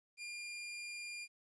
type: tone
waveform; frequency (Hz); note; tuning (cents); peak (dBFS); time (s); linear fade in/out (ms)
sawtooth; 2406; D7; +41; -40; 0.17-1.28; 50
effects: resampled to 22050 Hz + 13-bit